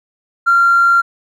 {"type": "tone with tanh clipping", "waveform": "triangle", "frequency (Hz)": 1381, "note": "F6", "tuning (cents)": -20, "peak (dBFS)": -7, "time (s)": [0.46, 1.02], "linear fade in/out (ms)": 20, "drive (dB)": 1, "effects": []}